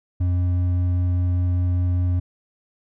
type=tone with hard clipping; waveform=triangle; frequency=89.5 Hz; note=F2; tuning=43 cents sharp; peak=-19 dBFS; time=0.2-2.2 s; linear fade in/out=10 ms; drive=8 dB; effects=none